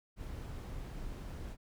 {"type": "noise", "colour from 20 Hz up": "brown", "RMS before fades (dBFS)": -43, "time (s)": [0.16, 1.57], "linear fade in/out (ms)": 50, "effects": []}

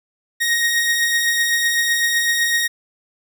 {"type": "beating tone pair", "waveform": "sawtooth", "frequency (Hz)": [1864.7, 1872.6], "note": ["A#6", "A#6"], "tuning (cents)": [0, 7], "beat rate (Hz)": 7.9, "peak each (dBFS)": [-22, -13], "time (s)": [0.4, 2.68], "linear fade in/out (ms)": 20, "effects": []}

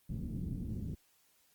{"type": "low-pass noise", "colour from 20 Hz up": "white", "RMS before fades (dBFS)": -39, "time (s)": [0.09, 0.95], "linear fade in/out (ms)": 10, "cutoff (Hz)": 220, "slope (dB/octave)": 24, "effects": ["white hiss -70 dBFS RMS until 1.54 s", "Opus 24 kbps"]}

